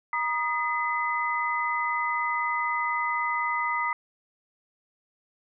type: tone cluster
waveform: sine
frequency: 949 / 1235 / 2019 Hz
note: A#5 / D#6 / B6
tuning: +31 / -13 / +38 cents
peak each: -29 dBFS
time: 0.13-3.93 s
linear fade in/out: 2 ms
effects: none